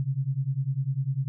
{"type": "beating tone pair", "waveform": "sine", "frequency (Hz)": [129.9, 139.9], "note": ["C3", "C#3"], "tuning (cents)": [-12, 16], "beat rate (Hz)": 10, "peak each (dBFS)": -28, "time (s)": [0, 1.28], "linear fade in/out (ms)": 0, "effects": []}